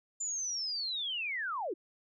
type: linear sweep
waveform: sine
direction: down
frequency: 7170 to 301 Hz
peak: -33 dBFS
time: 0.2-1.74 s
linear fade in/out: 10 ms
effects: none